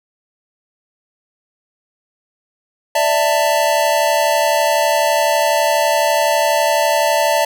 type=chord; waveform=square; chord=D suspended second; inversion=none; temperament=equal with one note detuned; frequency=587.3 / 659.3 / 891.3 Hz; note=D5 / E5 / A5; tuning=0 / 0 / +22 cents; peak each=-18 dBFS; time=2.95-7.45 s; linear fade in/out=5 ms; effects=none